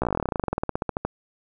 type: slowing click train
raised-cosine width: 1 ms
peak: -10 dBFS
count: 27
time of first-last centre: 0.02-1.05 s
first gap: 15 ms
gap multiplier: 1.07
effects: none